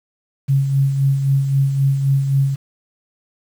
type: tone with tremolo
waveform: sine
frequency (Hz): 137.2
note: C#3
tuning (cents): -17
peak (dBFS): -11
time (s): 0.48-2.56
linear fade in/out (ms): 20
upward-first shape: sine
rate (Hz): 3.8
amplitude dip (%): 50
effects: 7-bit